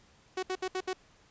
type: tone bursts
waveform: sawtooth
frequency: 372.6 Hz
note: F#4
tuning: 12 cents sharp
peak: -27 dBFS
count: 5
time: 0.37-0.932 s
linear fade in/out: 5 ms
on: 58 ms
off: 68 ms
effects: pink hiss -62 dBFS RMS until 1.3 s + resampled to 16000 Hz